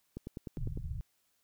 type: click train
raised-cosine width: 3 ms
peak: -27 dBFS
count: 7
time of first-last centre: 0.17-0.774 s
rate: 9.93 Hz
type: low-pass noise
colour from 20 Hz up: pink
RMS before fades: -38 dBFS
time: 0.57-1.01 s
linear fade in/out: 0 ms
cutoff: 160 Hz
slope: 96 dB/octave
effects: white hiss -75 dBFS RMS until 1.43 s